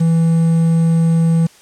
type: tone with quantisation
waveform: triangle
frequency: 164.81 Hz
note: E3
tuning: in tune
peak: -8 dBFS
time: 0-1.47 s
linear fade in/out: 10 ms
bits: 6
effects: white hiss -46 dBFS RMS until 1.61 s + low-pass 9000 Hz 12 dB/octave